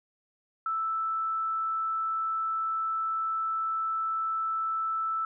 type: tone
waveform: sine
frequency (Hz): 1319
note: E6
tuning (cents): +1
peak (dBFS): -27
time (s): 0.66-5.25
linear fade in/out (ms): 2
effects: none